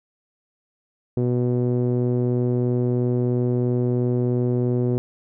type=tone with low-pass filter; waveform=sawtooth; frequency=123 Hz; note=B2; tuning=7 cents flat; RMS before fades=-21 dBFS; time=1.17-4.98 s; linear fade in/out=0 ms; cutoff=400 Hz; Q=2.2; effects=none